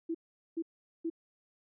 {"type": "tone bursts", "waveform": "sine", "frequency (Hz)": 330, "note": "E4", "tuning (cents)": 2, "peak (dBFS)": -31, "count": 3, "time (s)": [0.09, 1.101], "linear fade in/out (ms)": 10, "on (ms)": 57, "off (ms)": 420, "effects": []}